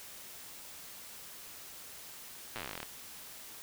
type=slowing click train; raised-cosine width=0.3 ms; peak=-23 dBFS; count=18; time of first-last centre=2.56-2.83 s; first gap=8 ms; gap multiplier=1.08; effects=white hiss -49 dBFS RMS until 3.62 s